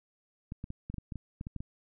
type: clicks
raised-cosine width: 5 ms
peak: -26 dBFS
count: 12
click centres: 0.521 / 0.641 / 0.704 / 0.9 / 0.942 / 0.983 / 1.122 / 1.157 / 1.411 / 1.469 / 1.563 / 1.605 s
effects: none